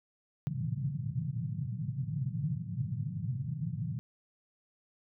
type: band-pass noise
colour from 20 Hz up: white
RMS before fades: -35 dBFS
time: 0.47-3.99 s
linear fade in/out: 0 ms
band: 110 to 160 Hz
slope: 48 dB/octave
effects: none